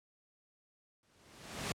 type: noise with exponential growth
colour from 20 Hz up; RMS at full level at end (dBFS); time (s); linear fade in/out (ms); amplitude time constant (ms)
pink; -34; 1.03-1.72; 1; 150
effects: high-pass 80 Hz 12 dB/octave + low-pass 9000 Hz 12 dB/octave